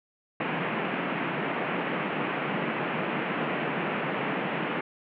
pink band-pass noise, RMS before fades -30 dBFS, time 0.4-4.81 s, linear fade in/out 5 ms, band 150 to 2800 Hz, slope 48 dB/octave, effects none

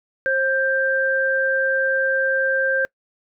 sine tone pair together, 533 / 1577.5 Hz, C5 / G6, +32 / +10 cents, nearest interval octave + perfect fifth, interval 1878 cents, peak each -21 / -19 dBFS, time 0.26-2.85 s, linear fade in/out 0 ms, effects noise-tail reverb RT60 0.1 s tail -25 dB re dry

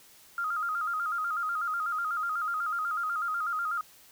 sine tone with vibrato, 1321 Hz, E6, 3 cents sharp, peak -28 dBFS, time 0.38-3.81 s, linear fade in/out 2 ms, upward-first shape square, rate 8.1 Hz, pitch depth 89 cents each way, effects white hiss -56 dBFS RMS until 4.11 s

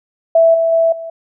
sine tone with level steps, 659.3 Hz, E5, in tune, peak -6 / -11 / -9 / -24 dBFS, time 0.35-1.1 s, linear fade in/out 5 ms, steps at 0.54 / 0.72 / 0.92 s, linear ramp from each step 5 ms, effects none

